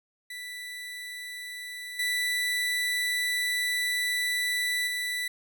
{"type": "tone with level steps", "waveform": "30% pulse", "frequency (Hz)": 1975.5, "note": "B6", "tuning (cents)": 0, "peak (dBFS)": [-34, -23, -26], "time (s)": [0.3, 5.28], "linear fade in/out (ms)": 5, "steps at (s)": [1.99, 4.87], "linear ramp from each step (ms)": 5, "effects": []}